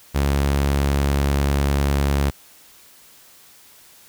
sawtooth tone, 70.2 Hz, C#2, 22 cents sharp, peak -13 dBFS, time 0.14-2.31 s, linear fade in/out 20 ms, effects white hiss -49 dBFS RMS until 4.08 s

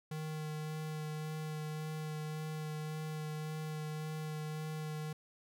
square tone with vibrato, 154.6 Hz, D#3, 11 cents flat, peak -39 dBFS, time 0.11-5.13 s, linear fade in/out 5 ms, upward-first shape sine, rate 1.8 Hz, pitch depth 13 cents each way, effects none

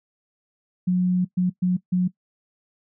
sine tone bursts at uneven times, 181.3 Hz, F#3, 35 cents flat, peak -17 dBFS, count 4, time 0.87-1.25 / 1.37-1.5 / 1.62-1.77 / 1.92-2.08 s, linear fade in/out 10 ms, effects noise-tail reverb RT60 0.1 s tail -19 dB re dry

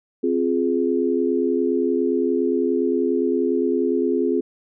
sine chord, F minor, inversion second, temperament just, 261.9 / 349.2 / 419.1 Hz, C4 / F4 / Ab4, +2 / 0 / +16 cents, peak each -22 dBFS, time 0.23-4.41 s, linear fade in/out 10 ms, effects none

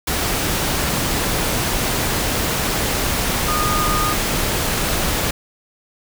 sine tone in noise, 1227 Hz, D#6, 25 cents flat, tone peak -20 dBFS, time 3.48-4.13 s, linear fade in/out 5 ms, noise pink, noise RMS -20 dBFS, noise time 0.07-5.31 s, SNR -3 dB, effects none

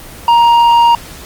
sine tone with tanh clipping, 939 Hz, A#5, 12 cents sharp, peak -6 dBFS, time 0.28-0.95 s, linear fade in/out 2 ms, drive 7 dB, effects pink hiss -32 dBFS RMS until 1.25 s + Opus 24 kbps

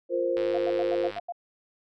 sine chord, F suspended fourth, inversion none, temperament just, 349.2 / 465.6 / 523.8 Hz, F4 / Bb4 / C5, 0 / -2 / +2 cents, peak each -29 / -31 / -26 dBFS, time 0.09-1.12 s, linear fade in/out 50 ms
click train, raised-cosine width 0.3 ms, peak -23 dBFS, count 84, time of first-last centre 0.37-1.184 s, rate 102 Hz
sine tone bursts, 698.5 Hz, F5, in tune, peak -30 dBFS, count 7, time 0.54-1.323 s, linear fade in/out 5 ms, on 39 ms, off 85 ms
effects none

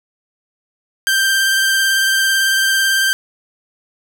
sawtooth tone with vibrato, 1572 Hz, G6, 4 cents sharp, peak -9 dBFS, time 1.07-3.13 s, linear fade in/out 0 ms, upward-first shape triangle, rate 18 Hz, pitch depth 20 cents each way, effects none

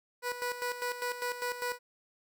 15% pulse tone with tremolo, 490.1 Hz, B4, 13 cents flat, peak -25 dBFS, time 0.22-1.79 s, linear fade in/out 50 ms, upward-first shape square, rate 5 Hz, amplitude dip 65%, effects none

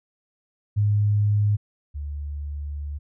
sine tone pair in turn, 103.83 / 72.68 Hz, G#2 / D2, 0 / -17 cents, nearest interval tritone, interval 617 cents, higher first, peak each -17 / -28 dBFS, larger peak first, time 0.76-1.57 / 1.94-2.99 s, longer second, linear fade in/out 20 ms, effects none

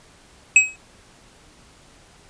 square tone with exponential decay, 2549 Hz, D#7, 41 cents sharp, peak -6 dBFS, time 0.56-0.76 s, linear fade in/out 2 ms, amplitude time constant 42 ms, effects pink hiss -51 dBFS RMS until 2.29 s + resampled to 22050 Hz

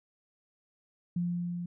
sine tone with level ramp, 174.6 Hz, F3, in tune, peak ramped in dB -27 to -34 dBFS, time 1.16-1.66 s, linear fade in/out 5 ms, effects none

